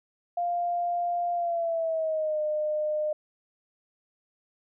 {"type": "tone with pitch glide", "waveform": "sine", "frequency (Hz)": [698.5, 608.1], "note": ["F5", "D#5"], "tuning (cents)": [0, -40], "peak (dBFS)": -25, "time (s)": [0.37, 3.13], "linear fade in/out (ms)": 5, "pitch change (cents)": -240, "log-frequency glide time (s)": [1.34, 2.41], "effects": []}